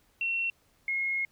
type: tone pair in turn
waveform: sine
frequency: 2719 / 2158 Hz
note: F7 / C#7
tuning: -47 / -47 cents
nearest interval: major third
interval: 400 cents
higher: first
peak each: -27 dBFS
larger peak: neither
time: 0.21-0.5 / 0.88-1.25 s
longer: second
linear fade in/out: 2 ms
effects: pink hiss -67 dBFS RMS until 1.31 s